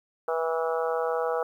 harmonic tone with a mistuned harmonic, 163.2 Hz, E3, 17 cents flat, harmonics 3 / 4 / 5 / 6 / 7 / 8 / 9, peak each -27 / -32 / -33 / -39 / -37 / -35 / -41 dBFS, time 0.28-1.43 s, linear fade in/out 2 ms, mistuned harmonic 9, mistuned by -18 cents, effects 10-bit

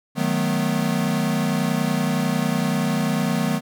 square chord, B dominant seventh, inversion first, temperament equal with one note detuned, 155.56 / 185 / 216.2 / 246.9 Hz, D#3 / F#3 / A3 / B3, 0 / 0 / -30 / 0 cents, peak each -26 dBFS, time 0.15-3.61 s, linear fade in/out 50 ms, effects none

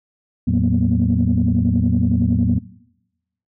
sine tone cluster, 84 / 112.6 / 185.6 / 233 / 243.8 Hz, E2 / A2 / F#3 / A#3 / B3, +33 / +40 / +6 / -1 / -22 cents, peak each -20 dBFS, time 0.47-2.59 s, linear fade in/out 10 ms, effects noise-tail reverb RT60 0.9 s tail -21 dB re dry + tanh soft clip ceiling -6 dBFS

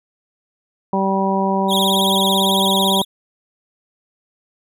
harmonic tone, 193.7 Hz, G3, 20 cents flat, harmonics 1 / 2 / 3 / 4 / 5, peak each -19 / -23 / -24 / -23 / -21 dBFS, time 0.93-3.02 s, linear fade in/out 2 ms
45% pulse tone with vibrato, 3513 Hz, A7, 3 cents flat, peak -17 dBFS, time 1.68-3.05 s, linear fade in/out 50 ms, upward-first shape sine, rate 18 Hz, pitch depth 150 cents each way
effects none

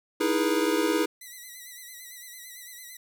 square chord, E major seventh, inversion third, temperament equal with one note detuned, 311.1 / 329.6 / 415.3 / 483.4 Hz, D#4 / E4 / G#4 / B4, 0 / 0 / 0 / -37 cents, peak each -28 / -29 / -29 / -30 dBFS, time 0.2-1.06 s, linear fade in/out 10 ms
5% pulse tone with vibrato, 1975.5 Hz, B6, in tune, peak -32 dBFS, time 1.21-2.97 s, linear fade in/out 5 ms, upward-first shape sine, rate 8.9 Hz, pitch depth 59 cents each way
effects none

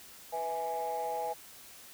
sine chord, E major, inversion second, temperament equal with one note detuned, 493.9 / 653.9 / 830.6 Hz, B4 / E5 / G#5, 0 / -14 / 0 cents, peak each -37 / -37 / -33 dBFS, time 0.32-1.34 s, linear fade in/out 20 ms, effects tanh soft clip ceiling -27 dBFS + white hiss -52 dBFS RMS until 1.93 s

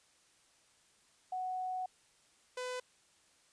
sine / sawtooth tone pair in turn, 741 / 502.1 Hz, F#5 / B4, +2 / +29 cents, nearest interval perfect fifth, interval 673 cents, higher first, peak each -35 / -34 dBFS, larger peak second, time 1.32-1.86 / 2.57-2.8 s, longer first, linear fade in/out 5 ms, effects white hiss -68 dBFS RMS until 3.52 s + resampled to 22050 Hz

